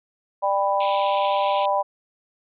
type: harmonic tone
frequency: 197.9 Hz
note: G3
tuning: 17 cents sharp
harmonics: 3 / 4 / 5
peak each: -23 / -23 / -23 dBFS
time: 0.42-1.83 s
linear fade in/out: 20 ms
type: band-pass noise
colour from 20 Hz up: pink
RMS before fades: -35 dBFS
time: 0.8-1.66 s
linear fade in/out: 5 ms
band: 2300 to 3800 Hz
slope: 96 dB/octave
effects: none